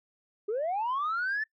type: linear sweep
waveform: sine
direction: up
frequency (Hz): 394.2 to 1777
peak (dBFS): -26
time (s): 0.48-1.44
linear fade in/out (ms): 10
effects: noise-tail reverb RT60 0.1 s tail -22 dB re dry + tanh soft clip ceiling -25 dBFS